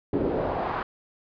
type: noise with band-pass filter sweep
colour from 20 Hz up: brown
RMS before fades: -27 dBFS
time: 0.13-0.83 s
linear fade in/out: 5 ms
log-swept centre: 350 to 1200 Hz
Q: 2
effects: resampled to 11025 Hz